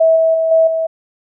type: tone with level steps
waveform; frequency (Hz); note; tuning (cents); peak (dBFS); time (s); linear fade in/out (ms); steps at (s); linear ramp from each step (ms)
sine; 649; E5; -27; -7 / -9 / -12 / -7 / -14; 0-0.87; 10; 0.16 / 0.34 / 0.51 / 0.67; 5
effects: none